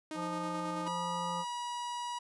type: tone with tremolo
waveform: sawtooth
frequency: 311.1 Hz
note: D#4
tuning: in tune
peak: -34 dBFS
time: 0.11-0.88 s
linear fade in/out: 2 ms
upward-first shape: square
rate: 9.2 Hz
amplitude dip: 25%
type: harmonic tone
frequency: 174.61 Hz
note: F3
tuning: in tune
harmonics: 1 / 3 / 5 / 7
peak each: -41 / -43 / -41 / -40 dBFS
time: 0.14-1.45 s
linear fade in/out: 50 ms
type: tone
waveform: 45% pulse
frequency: 966 Hz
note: B5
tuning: 39 cents flat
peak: -36 dBFS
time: 0.86-2.19 s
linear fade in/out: 10 ms
effects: resampled to 24000 Hz